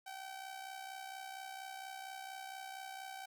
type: tone with amplitude modulation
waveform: sawtooth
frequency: 768 Hz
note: G5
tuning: 36 cents flat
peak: -39 dBFS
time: 0.06-3.26 s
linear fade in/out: 10 ms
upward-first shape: sine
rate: 64.3 Hz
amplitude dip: 60%
effects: none